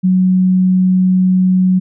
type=tone; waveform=sine; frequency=185 Hz; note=F#3; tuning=in tune; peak=-8 dBFS; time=0.03-1.8 s; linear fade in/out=20 ms; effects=none